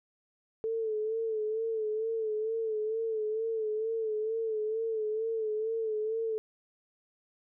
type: tone with vibrato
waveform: sine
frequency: 440 Hz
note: A4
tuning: in tune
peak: -29 dBFS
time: 0.64-6.38 s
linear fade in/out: 0 ms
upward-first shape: sine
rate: 2.2 Hz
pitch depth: 53 cents each way
effects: none